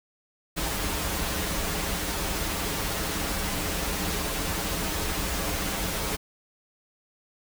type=noise with comb filter; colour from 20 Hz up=pink; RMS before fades=-29 dBFS; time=0.56-6.17 s; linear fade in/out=20 ms; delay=8.2 ms; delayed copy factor=-0.7; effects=none